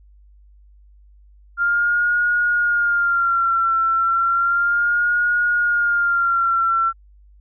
sine tone with vibrato, 1394 Hz, F6, 4 cents flat, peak -15 dBFS, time 1.57-6.93 s, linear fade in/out 50 ms, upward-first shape sine, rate 0.33 Hz, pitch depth 56 cents each way, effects added 50 Hz sine -46 dBFS peak until 7.4 s

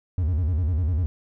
triangle tone with vibrato, 82.41 Hz, E2, in tune, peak -18 dBFS, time 0.18-1.06 s, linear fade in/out 0 ms, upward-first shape square, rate 10 Hz, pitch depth 170 cents each way, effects none

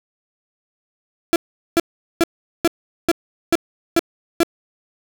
35% pulse tone bursts, 336.4 Hz, E4, 35 cents sharp, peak -10 dBFS, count 8, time 1.33-4.432 s, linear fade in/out 0 ms, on 29 ms, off 410 ms, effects none

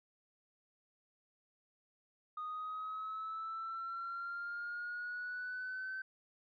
sine exponential sweep, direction up, 1234 to 1541 Hz, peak -38 dBFS, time 2.37-6.02 s, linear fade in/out 5 ms, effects tanh soft clip ceiling -36 dBFS

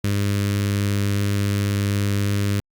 sawtooth tone with notch filter, 100.9 Hz, G#2, 49 cents flat, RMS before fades -21 dBFS, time 0.04-2.6 s, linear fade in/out 0 ms, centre 790 Hz, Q 0.76, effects Opus 48 kbps

